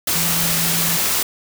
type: tone in noise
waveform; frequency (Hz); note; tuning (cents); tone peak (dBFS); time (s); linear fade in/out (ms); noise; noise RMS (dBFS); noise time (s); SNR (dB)
sine; 167.3; E3; +26; -25; 0.15-0.97; 5; white; -19; 0.07-1.23; -9
effects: none